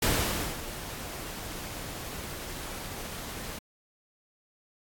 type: noise with ADSR envelope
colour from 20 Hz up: pink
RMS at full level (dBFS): -25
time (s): 0.02-3.59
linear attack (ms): 6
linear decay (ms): 540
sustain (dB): -14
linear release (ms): 6
effects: AAC 64 kbps